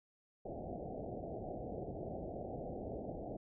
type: low-pass noise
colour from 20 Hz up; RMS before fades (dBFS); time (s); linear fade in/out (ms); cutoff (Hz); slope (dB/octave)
white; -44; 0.45-3.37; 5; 750; 96
effects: none